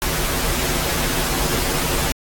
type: noise with comb filter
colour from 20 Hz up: pink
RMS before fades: -21 dBFS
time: 0.02-2.12 s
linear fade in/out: 0 ms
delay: 9.8 ms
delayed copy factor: -1
effects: AAC 64 kbps